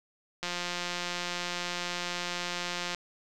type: click train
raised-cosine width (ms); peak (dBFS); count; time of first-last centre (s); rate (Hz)
0.2; -16; 444; 0.43-2.947; 176
effects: none